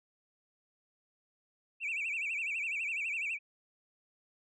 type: tone with vibrato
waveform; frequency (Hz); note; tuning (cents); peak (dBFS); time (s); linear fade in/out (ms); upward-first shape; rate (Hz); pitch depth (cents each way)
sine; 2490; D#7; +1; -31; 1.8-3.39; 50; sine; 12; 170
effects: tanh soft clip ceiling -30 dBFS